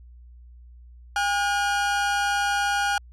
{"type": "tone pair together", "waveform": "40% pulse", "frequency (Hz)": [808.2, 1440], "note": ["G#5", "F#6"], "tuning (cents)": [-47, -47], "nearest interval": "minor seventh", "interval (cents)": 1000, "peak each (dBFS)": [-23, -24], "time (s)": [1.16, 2.98], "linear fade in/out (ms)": 2, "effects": ["added 60 Hz sine -44 dBFS peak until 3.12 s", "low-pass 8000 Hz 12 dB/octave"]}